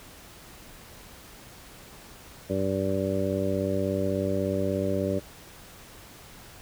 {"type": "harmonic tone", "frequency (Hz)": 96.5, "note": "G2", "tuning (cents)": -27, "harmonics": [1, 2, 3, 4, 5, 6], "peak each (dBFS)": [-32, -31, -32, -32, -33, -30], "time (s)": [2.49, 5.2], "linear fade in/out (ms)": 20, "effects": ["pink hiss -48 dBFS RMS until 6.61 s"]}